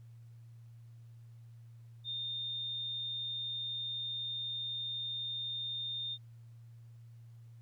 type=tone; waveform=sine; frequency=3636 Hz; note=A#7; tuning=44 cents flat; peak=-36 dBFS; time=2.04-6.18 s; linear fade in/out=50 ms; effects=added 116 Hz sine -51 dBFS peak until 7.61 s + pink hiss -75 dBFS RMS until 7.61 s